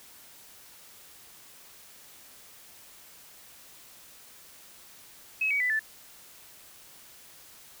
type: tone with pitch steps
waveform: sine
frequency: 2568 / 2262 / 1991.7 / 1754 Hz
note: E7 / C#7 / B6 / A6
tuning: -46 / +34 / +14 / -6 cents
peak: -24 dBFS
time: 5.41-5.794 s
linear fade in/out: 5 ms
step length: 96 ms
effects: white hiss -52 dBFS RMS until 7.8 s